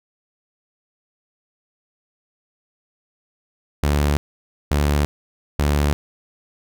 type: tone bursts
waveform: sawtooth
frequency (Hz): 72.9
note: D2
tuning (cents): -12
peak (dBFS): -12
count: 3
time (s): 3.83-5.93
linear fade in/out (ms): 0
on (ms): 340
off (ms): 540
effects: none